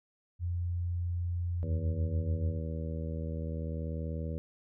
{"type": "tone", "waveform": "sine", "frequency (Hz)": 87.31, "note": "F2", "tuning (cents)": 0, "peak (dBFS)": -30, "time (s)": [0.39, 2.6], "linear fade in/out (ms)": 50}
{"type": "harmonic tone", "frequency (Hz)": 80.4, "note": "E2", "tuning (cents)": -43, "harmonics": [1, 2, 3, 4, 5, 6, 7], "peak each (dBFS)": [-35, -39, -44, -48, -51, -45, -47], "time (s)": [1.63, 4.38], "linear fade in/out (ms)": 0}
{"effects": []}